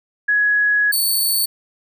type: tone pair in turn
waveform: sine / 5% pulse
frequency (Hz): 1676 / 4474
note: G#6 / C#8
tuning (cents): +15 / +15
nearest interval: octave + perfect fourth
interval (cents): 1700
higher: second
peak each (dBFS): -13 / -9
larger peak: second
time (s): 0.28-0.92 / 0.92-1.46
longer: first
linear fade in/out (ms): 10
effects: none